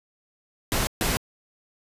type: noise bursts at uneven times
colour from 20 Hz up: pink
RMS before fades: -24 dBFS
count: 2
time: 0.72-0.87 / 1.01-1.17 s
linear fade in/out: 0 ms
effects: resampled to 32000 Hz